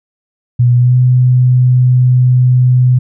sine tone with pitch glide, 122.1 to 125.97 Hz, B2 to B2, -19 to +35 cents, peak -5 dBFS, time 0.59-2.99 s, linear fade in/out 10 ms, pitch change +54 cents, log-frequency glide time 0.76-0.96 s, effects none

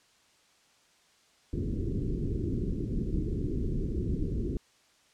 pink low-pass noise, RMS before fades -31 dBFS, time 1.53-4.57 s, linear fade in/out 2 ms, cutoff 400 Hz, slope 48 dB/octave, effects white hiss -64 dBFS RMS until 5.13 s + low-pass 7000 Hz 12 dB/octave

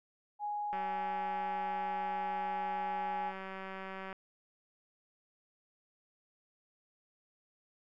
sine tone, 830.6 Hz, G#5, in tune, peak -34 dBFS, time 0.39-3.33 s, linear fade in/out 50 ms
click train, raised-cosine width 0.5 ms, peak -29 dBFS, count 650, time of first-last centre 0.73-4.128 s, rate 191 Hz
effects none

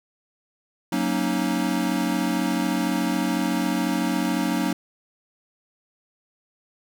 square chord, D# minor seventh, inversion first, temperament equal, 185 / 233.1 / 277.2 / 311.1 Hz, F#3 / A#3 / C#4 / D#4, 0 / 0 / 0 / 0 cents, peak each -28 dBFS, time 0.92-4.73 s, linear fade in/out 5 ms, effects none

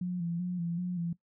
sine tone with vibrato, 174.61 Hz, F3, in tune, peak -30 dBFS, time 0.01-1.13 s, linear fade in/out 5 ms, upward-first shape square, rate 2.6 Hz, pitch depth 47 cents each way, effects noise-tail reverb RT60 0.1 s tail -18 dB re dry

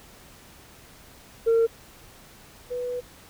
sine tone pair in turn, 457.1 / 492.7 Hz, A#4 / B4, -34 / -4 cents, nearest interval minor second, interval 130 cents, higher second, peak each -15 / -27 dBFS, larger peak first, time 1.46-1.67 / 2.7-3.01 s, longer second, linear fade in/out 20 ms, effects tanh soft clip ceiling -15 dBFS + pink hiss -50 dBFS RMS until 3.29 s

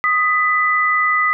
sine tone pair together, 1244.5 / 1988.7 Hz, D#6 / B6, 0 / +12 cents, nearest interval minor sixth, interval 812 cents, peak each -16 dBFS, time 0.04-1.33 s, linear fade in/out 0 ms, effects none

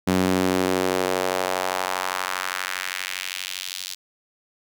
sawtooth tone with high-pass filter sweep, 92.5 Hz, F#2, in tune, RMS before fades -25 dBFS, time 0.07-3.95 s, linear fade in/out 10 ms, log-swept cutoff 200 to 4200 Hz, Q 1.5, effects none

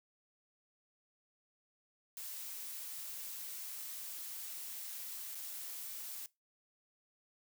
blue noise with dropouts, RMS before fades -45 dBFS, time 2.17-6.26 s, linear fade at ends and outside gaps 1 ms, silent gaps 5.348-5.353 s, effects noise-tail reverb RT60 0.2 s tail -20 dB re dry

